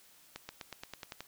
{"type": "accelerating click train", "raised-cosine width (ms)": 0.2, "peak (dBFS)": -24, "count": 9, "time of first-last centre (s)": [0.36, 1.206], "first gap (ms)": 130, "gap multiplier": 0.94, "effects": ["white hiss -61 dBFS RMS until 1.27 s"]}